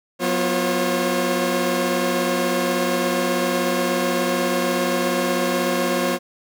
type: tone cluster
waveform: sawtooth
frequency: 183 / 247.1 / 349.5 / 541 Hz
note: F#3 / B3 / F4 / C#5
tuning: -19 / +1 / +1 / -42 cents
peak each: -23 / -21 / -21 / -19 dBFS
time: 0.19-6.19 s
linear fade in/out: 50 ms
effects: none